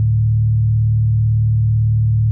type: tone with frequency modulation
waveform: sine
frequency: 110 Hz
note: A2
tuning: in tune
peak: -11 dBFS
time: 0-2.31 s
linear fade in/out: 0 ms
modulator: 38 Hz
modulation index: 0.47
effects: none